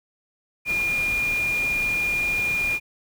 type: tone in noise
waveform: sine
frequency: 2419 Hz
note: D#7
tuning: 49 cents flat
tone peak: -21 dBFS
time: 0.65-2.8 s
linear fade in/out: 50 ms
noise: pink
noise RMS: -35 dBFS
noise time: 0.65-2.8 s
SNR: +11 dB
effects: none